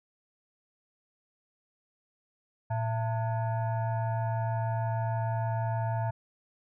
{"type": "tone with frequency modulation", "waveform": "sine", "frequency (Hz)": 113.3, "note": "A#2", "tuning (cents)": -49, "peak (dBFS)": -27, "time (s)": [2.7, 6.11], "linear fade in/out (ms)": 10, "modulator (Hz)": 785, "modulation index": 0.79, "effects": []}